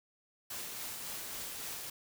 white noise with tremolo, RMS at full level -41 dBFS, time 0.5-1.9 s, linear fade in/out 5 ms, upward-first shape sine, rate 3.6 Hz, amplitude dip 25%, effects none

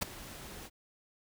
pink noise with ADSR envelope, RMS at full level -28 dBFS, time 0.01-0.7 s, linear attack 16 ms, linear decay 8 ms, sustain -19 dB, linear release 44 ms, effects none

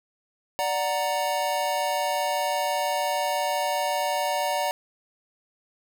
square chord, D augmented, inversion none, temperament equal, 587.3 / 740 / 932.3 Hz, D5 / F#5 / A#5, 0 / 0 / 0 cents, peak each -29 dBFS, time 0.59-4.71 s, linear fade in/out 0 ms, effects none

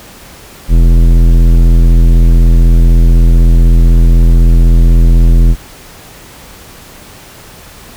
sine tone with tanh clipping, 42 Hz, E1, 33 cents sharp, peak -4 dBFS, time 0.68-5.56 s, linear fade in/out 50 ms, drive 15 dB, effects pink hiss -34 dBFS RMS until 7.96 s

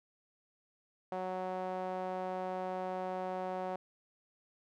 sawtooth tone with band-pass filter, 185 Hz, F#3, in tune, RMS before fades -38 dBFS, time 1.12-3.76 s, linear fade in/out 2 ms, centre 690 Hz, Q 2.3, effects none

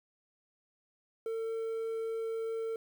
triangle tone with quantisation, 450.5 Hz, A4, 41 cents sharp, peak -31 dBFS, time 1.26-2.76 s, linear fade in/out 2 ms, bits 10, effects none

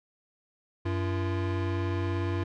square tone pair together, 94.9 / 342.4 Hz, F#2 / F4, +44 / -34 cents, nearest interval octave + minor seventh, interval 2222 cents, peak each -29 / -34 dBFS, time 0.85-2.44 s, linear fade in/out 10 ms, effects low-pass 3000 Hz 12 dB/octave

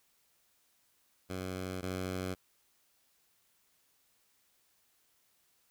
10% pulse tone pair in turn, 92.8 / 92.8 Hz, F#2 / F#2, +6 / +6 cents, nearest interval unison, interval 0 cents, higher neither, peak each -29 / -27 dBFS, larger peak second, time 1.29-1.82 / 1.82-2.35 s, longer neither, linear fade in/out 20 ms, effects white hiss -72 dBFS RMS until 5.7 s

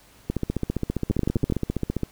two click trains, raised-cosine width 3 ms, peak -9 / -11 dBFS, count 6 / 27, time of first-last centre 1.11-1.523 / 0.3-2.033 s, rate 12.1 / 15 Hz, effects pink hiss -54 dBFS RMS until 2.11 s

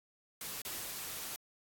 white noise with dropouts, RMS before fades -42 dBFS, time 0.41-1.36 s, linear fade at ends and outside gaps 1 ms, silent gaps 0.618-0.65 s, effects AAC 64 kbps

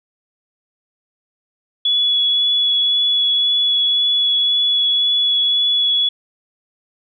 sine tone with vibrato, 3394 Hz, G#7, 37 cents sharp, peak -13 dBFS, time 1.85-6.09 s, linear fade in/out 5 ms, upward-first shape sine, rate 1.9 Hz, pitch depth 9 cents each way, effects none

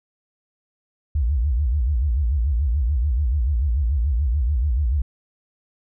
sine tone with vibrato, 65.41 Hz, C2, in tune, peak -17 dBFS, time 1.15-5.02 s, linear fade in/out 5 ms, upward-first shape sine, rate 6.9 Hz, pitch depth 280 cents each way, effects none

